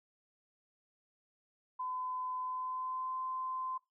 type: tone with pitch glide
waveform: sine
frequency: 1015 to 1033.3 Hz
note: B5 to C6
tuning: +47 to -22 cents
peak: -36 dBFS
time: 1.79-3.78 s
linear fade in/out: 10 ms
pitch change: +31 cents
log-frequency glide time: 2.39-3.17 s
effects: noise-tail reverb RT60 0.2 s tail -19 dB re dry